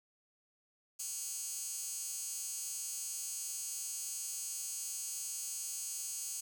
15% pulse tone with high-pass filter, 277.2 Hz, C#4, in tune, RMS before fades -41 dBFS, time 0.99-6.41 s, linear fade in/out 10 ms, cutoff 7300 Hz, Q 3.1, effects none

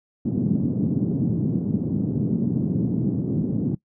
white band-pass noise, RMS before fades -23 dBFS, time 0.25-3.75 s, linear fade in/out 5 ms, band 120 to 260 Hz, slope 24 dB/octave, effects noise-tail reverb RT60 0.1 s tail -21 dB re dry

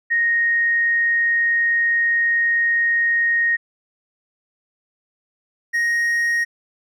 sine / triangle tone pair in turn, 1864.7 / 1872.1 Hz, A#6 / A#6, 0 / +7 cents, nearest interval unison, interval 7 cents, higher second, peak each -15 dBFS, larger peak neither, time 0.1-3.57 / 5.73-6.45 s, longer first, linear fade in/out 20 ms, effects none

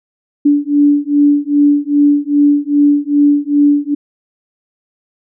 sine beating tone pair, 288.5 / 291 Hz, D4 / D4, -31 / -16 cents, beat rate 2.5 Hz, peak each -11 dBFS, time 0.45-3.95 s, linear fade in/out 10 ms, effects none

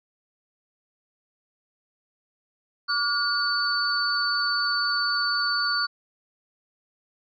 sine tone cluster, 1158 / 1432 / 4508 Hz, D6 / F6 / C#8, -25 / +43 / +28 cents, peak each -29 / -26 / -25 dBFS, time 2.88-5.87 s, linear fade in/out 20 ms, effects none

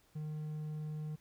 triangle tone, 153.1 Hz, D#3, 28 cents flat, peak -36 dBFS, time 0.15-1.16 s, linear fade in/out 10 ms, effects pink hiss -69 dBFS RMS until 1.2 s

